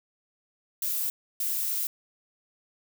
violet noise bursts at uneven times, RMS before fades -29 dBFS, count 2, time 0.82-1.1 / 1.4-1.87 s, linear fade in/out 2 ms, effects none

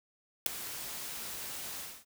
white noise with ADSR envelope, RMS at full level -22 dBFS, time 0.46-2.05 s, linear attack 4 ms, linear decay 3 ms, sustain -19 dB, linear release 260 ms, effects none

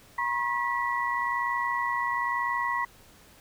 sine tone cluster, 958 / 1079 / 1951 Hz, A#5 / C#6 / B6, +47 / -47 / -22 cents, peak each -30 dBFS, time 0.18-2.85 s, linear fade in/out 5 ms, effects pink hiss -55 dBFS RMS until 3.4 s

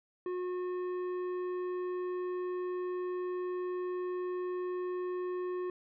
triangle tone with tanh clipping, 362 Hz, F#4, 38 cents flat, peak -35 dBFS, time 0.26-5.7 s, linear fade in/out 2 ms, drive 14 dB, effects none

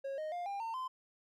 triangle tone with pitch steps, 546 / 620 / 704 / 799.4 / 907.7 / 1030.7 Hz, C#5 / D#5 / F5 / G5 / A#5 / C6, -26 / -6 / +14 / +34 / -46 / -26 cents, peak -35 dBFS, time 0.04-0.88 s, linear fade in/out 10 ms, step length 140 ms, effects none

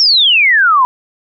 sine exponential sweep, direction down, 5588 to 976 Hz, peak -6 dBFS, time 0-0.85 s, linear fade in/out 0 ms, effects none

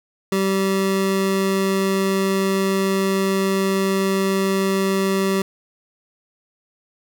square tone pair together, 193.15 / 386.3 Hz, G3 / G4, -25 / -25 cents, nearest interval octave, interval 1200 cents, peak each -21 / -21 dBFS, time 0.32-5.42 s, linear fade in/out 2 ms, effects none

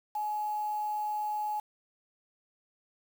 sine tone with quantisation, 844 Hz, G#5, 28 cents sharp, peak -30 dBFS, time 0.15-1.6 s, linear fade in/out 5 ms, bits 8, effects none

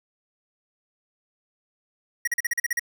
square tone bursts, 1900 Hz, A#6, 33 cents sharp, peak -22 dBFS, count 9, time 2.25-2.795 s, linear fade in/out 5 ms, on 25 ms, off 40 ms, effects none

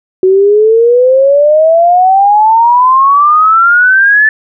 sine exponential sweep, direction up, 370 to 1760 Hz, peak -3 dBFS, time 0.23-4.29 s, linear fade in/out 2 ms, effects none

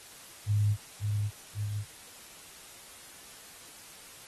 sine tone with echo, 103.83 Hz, G#2, in tune, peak -23 dBFS, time 0.46-0.77 s, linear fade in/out 50 ms, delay 540 ms, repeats 2, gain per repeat -4 dB, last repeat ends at 1.85 s, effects white hiss -50 dBFS RMS until 4.27 s + AAC 32 kbps

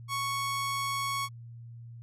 sawtooth tone, 1108.7 Hz, C#6, in tune, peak -26 dBFS, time 0.08-1.29 s, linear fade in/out 50 ms, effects added 117 Hz sine -43 dBFS peak until 2.02 s + resampled to 32000 Hz

